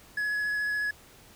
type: tone with vibrato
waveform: triangle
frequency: 1689 Hz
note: G#6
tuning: 29 cents sharp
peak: -25 dBFS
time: 0.17-0.91 s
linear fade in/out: 5 ms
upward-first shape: triangle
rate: 14 Hz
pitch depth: 13 cents each way
effects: pink hiss -54 dBFS RMS until 1.35 s